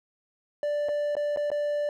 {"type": "tone with dropouts", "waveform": "triangle", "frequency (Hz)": 587.3, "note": "D5", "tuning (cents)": 0, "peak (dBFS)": -23, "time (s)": [0.63, 1.89], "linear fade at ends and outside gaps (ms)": 1, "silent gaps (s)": [[0.886, 0.89], [1.153, 1.167], [1.362, 1.372], [1.503, 1.516]], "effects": []}